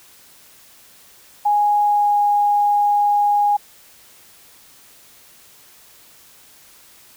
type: tone with pitch glide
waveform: sine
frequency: 828 to 822.8 Hz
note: G#5 to G#5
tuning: -5 to -16 cents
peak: -13 dBFS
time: 1.45-3.57 s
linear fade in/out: 10 ms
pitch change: -11 cents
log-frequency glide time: 1.82-2.21 s
effects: white hiss -48 dBFS RMS until 7.16 s